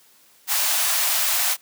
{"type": "high-pass noise", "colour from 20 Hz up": "white", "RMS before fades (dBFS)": -21, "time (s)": [0.47, 1.57], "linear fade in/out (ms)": 50, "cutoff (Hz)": 600, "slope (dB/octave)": 96, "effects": ["white hiss -55 dBFS RMS until 1.61 s", "high-pass 150 Hz 12 dB/octave"]}